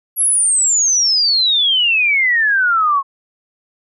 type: exponential sweep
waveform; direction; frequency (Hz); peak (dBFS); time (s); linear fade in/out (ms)
sine; down; 11470 to 1076; -11; 0.16-3.03; 50
effects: none